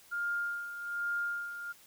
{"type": "tone with tremolo", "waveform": "sine", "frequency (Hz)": 1407, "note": "F6", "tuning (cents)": 12, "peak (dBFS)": -30, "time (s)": [0.11, 1.73], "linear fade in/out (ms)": 20, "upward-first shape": "sine", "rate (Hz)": 1.2, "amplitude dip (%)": 65, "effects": ["white hiss -59 dBFS RMS until 1.86 s"]}